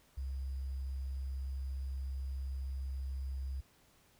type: tone with sample-and-hold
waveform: sine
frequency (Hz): 66.7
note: C2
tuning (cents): +34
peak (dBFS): -36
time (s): 0.17-3.61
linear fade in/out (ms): 10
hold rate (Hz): 4900
effects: pink hiss -67 dBFS RMS until 4.19 s